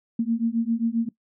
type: beating tone pair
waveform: sine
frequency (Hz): 226.3 / 233.8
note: A3 / A#3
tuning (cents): +49 / +5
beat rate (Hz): 7.5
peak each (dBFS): -24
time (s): 0.19-1.09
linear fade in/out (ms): 5
effects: noise-tail reverb RT60 0.1 s tail -19 dB re dry